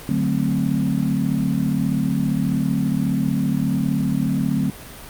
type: chord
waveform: sine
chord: D dominant seventh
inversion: none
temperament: equal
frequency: 146.83 / 185 / 220 / 261.6 Hz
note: D3 / F#3 / A3 / C4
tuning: 0 / 0 / 0 / 0 cents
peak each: -23 dBFS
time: 0.09-4.7 s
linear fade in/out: 2 ms
effects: pink hiss -38 dBFS RMS until 5.09 s + Opus 48 kbps